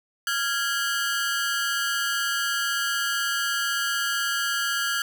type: ring-modulated tone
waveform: sawtooth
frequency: 1521 Hz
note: F#6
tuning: 47 cents sharp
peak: -17 dBFS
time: 0.27-5.02 s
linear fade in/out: 2 ms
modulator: 132 Hz
effects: none